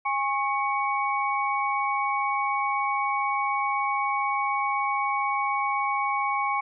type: tone cluster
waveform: sine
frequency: 818 / 1091 / 2246 Hz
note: G#5 / C#6 / C#7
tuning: -26 / -28 / +22 cents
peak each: -28 / -26 / -30 dBFS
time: 0.05-6.61 s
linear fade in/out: 10 ms
effects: none